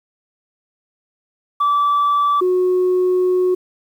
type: tone pair in turn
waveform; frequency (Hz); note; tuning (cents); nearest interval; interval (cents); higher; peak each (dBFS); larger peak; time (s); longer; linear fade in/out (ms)
sine; 1158 / 365.6; D6 / F#4; -25 / -21; octave + minor sixth; 1996; first; -11; neither; 1.6-2.41 / 2.41-3.55; second; 10
effects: tanh soft clip ceiling -11 dBFS + 8-bit